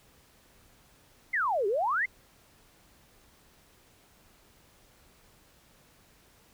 sine exponential two-way sweep, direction down then up, 2160 to 378.7 to 2160 Hz, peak -25 dBFS, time 1.33-2.06 s, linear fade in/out 10 ms, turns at 1.67 s, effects pink hiss -61 dBFS RMS until 6.53 s

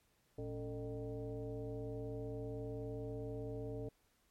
sine tone with frequency modulation, 279.7 Hz, C#4, 16 cents sharp, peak -40 dBFS, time 0.38-3.89 s, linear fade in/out 5 ms, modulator 165 Hz, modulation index 1.7, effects pink hiss -75 dBFS RMS until 4.3 s + MP3 64 kbps

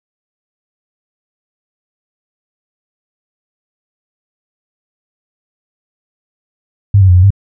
sine tone with pitch steps, 100.1 / 95 / 89.5 / 90.4 / 98.8 Hz, G2 / F#2 / F2 / F#2 / G2, +37 / +46 / +43 / -40 / +14 cents, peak -3 dBFS, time 6.94-7.305 s, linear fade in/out 5 ms, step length 73 ms, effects none

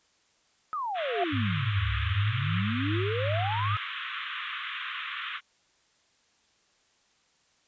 sine exponential two-way sweep, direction down then up, 1304 to 61.74 to 1304 Hz, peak -29 dBFS, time 0.73-3.77 s, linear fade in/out 0 ms, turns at 1.93 s
pink band-pass noise, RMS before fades -36 dBFS, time 0.94-5.41 s, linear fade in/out 50 ms, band 1100 to 3600 Hz, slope 96 dB/octave
sine tone with exponential growth, 698.5 Hz, F5, in tune, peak -22 dBFS, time 0.97-1.24 s, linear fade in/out 5 ms, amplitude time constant 58 ms
sine tone with tremolo, 103.2 Hz, G#2, 10 cents flat, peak -26 dBFS, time 1.32-3.77 s, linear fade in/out 20 ms, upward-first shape triangle, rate 2.6 Hz, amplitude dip 45%
effects white hiss -67 dBFS RMS until 7.67 s + resampled to 16000 Hz

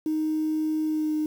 sine tone with pitch glide, 311.1 to 307 Hz, D#4 to D#4, 0 to -23 cents, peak -22 dBFS, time 0.06-1.26 s, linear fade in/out 2 ms, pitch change -23 cents, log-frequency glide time 0.84-1.14 s, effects tanh soft clip ceiling -19 dBFS + 8-bit

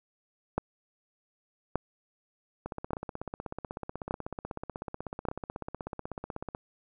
two click trains, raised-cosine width 1 ms, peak -22 / -13 dBFS, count 64 / 5, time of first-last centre 2.66-6.549 / 0.58-5.286 s, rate 16.2 / 0.85 Hz, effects none

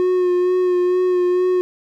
triangle tone with vibrato, 361.9 Hz, F#4, 38 cents flat, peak -12 dBFS, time 0-1.61 s, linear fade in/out 0 ms, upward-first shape sine, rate 2.2 Hz, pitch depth 22 cents each way, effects none

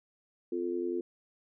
sine tone with amplitude modulation, 349.2 Hz, F4, in tune, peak -26 dBFS, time 0.52-1.01 s, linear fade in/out 5 ms, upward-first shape sine, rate 90.6 Hz, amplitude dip 95%, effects none

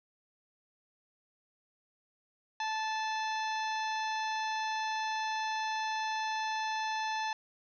harmonic tone with a mistuned harmonic, 875 Hz, A5, 10 cents flat, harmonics 1 / 2 / 3 / 4 / 5 / 6 / 7, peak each -33 / -39 / -43 / -45 / -47 / -49 / -50 dBFS, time 2.6-7.33 s, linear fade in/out 2 ms, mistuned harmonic 5, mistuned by -92 cents, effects none

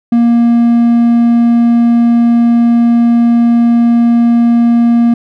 triangle tone, 235.2 Hz, A#3, 16 cents sharp, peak -3 dBFS, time 0.12-5.14 s, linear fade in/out 5 ms, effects none

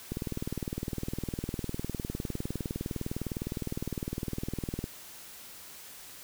click train, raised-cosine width 3 ms, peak -20 dBFS, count 94, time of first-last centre 0.12-4.841 s, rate 19.7 Hz, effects white hiss -48 dBFS RMS until 6.23 s

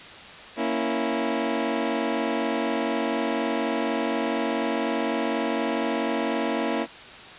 20% pulse chord, A# diminished, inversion none, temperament equal, 233.1 / 277.2 / 329.6 Hz, A#3 / C#4 / E4, 0 / 0 / 0 cents, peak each -23 / -24 / -23 dBFS, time 0.56-6.87 s, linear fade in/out 50 ms, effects white hiss -42 dBFS RMS until 7.38 s + resampled to 8000 Hz

